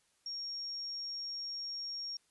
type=tone; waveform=sine; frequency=5560 Hz; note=F8; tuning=9 cents flat; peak=-38 dBFS; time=0.26-2.17 s; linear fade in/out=2 ms; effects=white hiss -73 dBFS RMS until 2.3 s + resampled to 24000 Hz